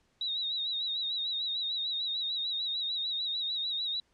sine tone with vibrato, 3810 Hz, A#7, 37 cents sharp, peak -30 dBFS, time 0.21-4 s, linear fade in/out 2 ms, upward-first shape sine, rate 6.7 Hz, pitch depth 67 cents each way, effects pink hiss -71 dBFS RMS until 4.13 s + low-pass 7000 Hz 12 dB/octave

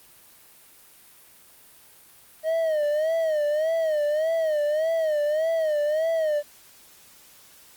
triangle tone with vibrato, 622.3 Hz, D#5, in tune, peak -19 dBFS, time 2.43-6.43 s, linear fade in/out 50 ms, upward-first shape sine, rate 1.7 Hz, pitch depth 100 cents each way, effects white hiss -52 dBFS RMS until 7.76 s + Opus 32 kbps

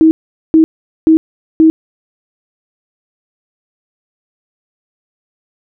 sine tone bursts, 319.5 Hz, D#4, 46 cents sharp, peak -3 dBFS, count 4, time 0.01-1.7 s, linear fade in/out 0 ms, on 100 ms, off 430 ms, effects none

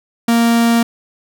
45% pulse tone, 232.7 Hz, A#3, 3 cents flat, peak -10 dBFS, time 0.28-0.83 s, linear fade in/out 5 ms, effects none

